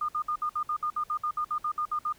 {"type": "tone bursts", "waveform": "sine", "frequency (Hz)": 1218, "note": "D#6", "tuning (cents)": -37, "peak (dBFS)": -26, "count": 16, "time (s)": [0.01, 2.126], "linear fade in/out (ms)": 5, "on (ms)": 76, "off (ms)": 60, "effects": ["pink hiss -58 dBFS RMS until 2.18 s"]}